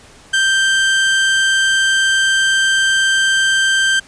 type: tone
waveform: 30% pulse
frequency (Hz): 1568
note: G6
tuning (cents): 0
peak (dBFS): -9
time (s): 0.33-4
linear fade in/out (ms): 10
effects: pink hiss -43 dBFS RMS until 4.07 s + resampled to 22050 Hz